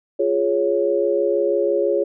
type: chord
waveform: sine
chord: Db major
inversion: first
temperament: equal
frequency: 349.2 / 415.3 / 554.4 Hz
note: F4 / Ab4 / Db5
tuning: 0 / 0 / 0 cents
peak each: -22 / -20 / -20 dBFS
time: 0.19-2.04 s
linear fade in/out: 10 ms
effects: none